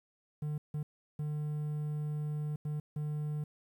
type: tone bursts at uneven times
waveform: triangle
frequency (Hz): 150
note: D3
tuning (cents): +37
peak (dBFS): -31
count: 5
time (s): 0.42-0.58 / 0.74-0.83 / 1.19-2.56 / 2.65-2.8 / 2.96-3.44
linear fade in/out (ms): 5
effects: 11-bit